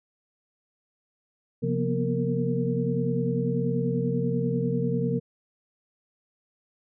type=tone cluster; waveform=sine; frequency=133.7 / 175.2 / 235.4 / 245.6 / 460.6 Hz; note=C3 / F3 / A#3 / B3 / A#4; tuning=+38 / +6 / +17 / -9 / -21 cents; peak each=-28 / -29 / -31 / -33 / -29 dBFS; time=1.62-5.2 s; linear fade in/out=20 ms; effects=none